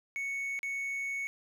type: tone with dropouts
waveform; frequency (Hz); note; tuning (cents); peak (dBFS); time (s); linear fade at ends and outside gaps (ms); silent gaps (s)
triangle; 2217; C#7; 0; -31; 0.16-1.27; 0; 0.591-0.631
effects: none